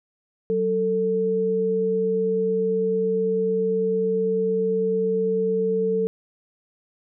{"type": "tone pair together", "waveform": "sine", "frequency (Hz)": [187.3, 445.5], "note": ["F#3", "A4"], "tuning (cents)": [21, 22], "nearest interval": "octave + minor third", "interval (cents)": 1501, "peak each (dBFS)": [-27, -20], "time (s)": [0.5, 6.07], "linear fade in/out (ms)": 0, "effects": []}